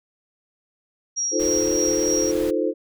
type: tone with tremolo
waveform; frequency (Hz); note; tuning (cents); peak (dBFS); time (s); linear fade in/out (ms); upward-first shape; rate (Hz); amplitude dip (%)
sine; 5660; F8; +22; -21; 1.16-2.32; 20; sine; 3.3; 40
type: chord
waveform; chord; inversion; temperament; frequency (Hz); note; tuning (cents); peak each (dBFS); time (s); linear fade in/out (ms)
sine; F dominant seventh; third; equal; 311.1 / 349.2 / 440 / 523.3; Eb4 / F4 / A4 / C5; 0 / 0 / 0 / 0; -25; 1.31-2.74; 50
type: noise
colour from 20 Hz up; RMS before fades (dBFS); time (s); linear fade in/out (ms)
pink; -36; 1.39-2.51; 10
effects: none